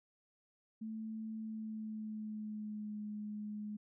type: tone with pitch glide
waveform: sine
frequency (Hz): 220 to 210.2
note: A3 to G#3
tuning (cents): 0 to +21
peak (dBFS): -40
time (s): 0.81-3.77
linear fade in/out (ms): 10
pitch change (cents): -79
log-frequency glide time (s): 1.39-3
effects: none